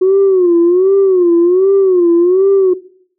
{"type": "tone with vibrato", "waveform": "sine", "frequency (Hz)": 365.7, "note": "F#4", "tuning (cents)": -20, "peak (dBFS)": -5, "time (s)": [0.01, 2.74], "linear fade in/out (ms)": 10, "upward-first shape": "sine", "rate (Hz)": 1.3, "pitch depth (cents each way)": 130, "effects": ["noise-tail reverb RT60 0.6 s tail -19 dB re dry", "tanh soft clip ceiling -3 dBFS"]}